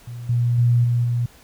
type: tone with level steps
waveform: sine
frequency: 120 Hz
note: B2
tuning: 49 cents flat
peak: -30 / -16 / -13 / -16 / -18 dBFS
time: 0.07-1.26 s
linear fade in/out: 5 ms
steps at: 0.29 / 0.58 / 0.84 / 1.04 s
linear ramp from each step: 5 ms
effects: pink hiss -50 dBFS RMS until 1.43 s